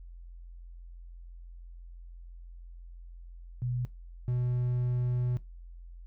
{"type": "tone pair in turn", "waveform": ["sine", "triangle"], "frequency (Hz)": [123.47, 123.47], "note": ["B2", "B2"], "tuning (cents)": [0, 0], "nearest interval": "unison", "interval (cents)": 0, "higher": "neither", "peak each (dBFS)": [-29, -25], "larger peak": "second", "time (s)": [[3.62, 3.85], [4.28, 5.37]], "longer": "second", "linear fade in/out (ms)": 0, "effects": ["noise-tail reverb RT60 0.2 s tail -19 dB re dry", "added 43 Hz sine -44 dBFS peak until 6.06 s"]}